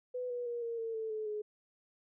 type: tone with pitch steps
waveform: sine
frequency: 498.7 / 487 / 475.6 / 464.5 / 453.6 / 443 / 432.6 / 422.5 Hz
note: B4 / B4 / A#4 / A#4 / A#4 / A4 / A4 / G#4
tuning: +17 / -24 / +35 / -6 / -47 / +12 / -29 / +30 cents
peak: -35 dBFS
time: 0.14-1.42 s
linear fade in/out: 10 ms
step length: 160 ms
effects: none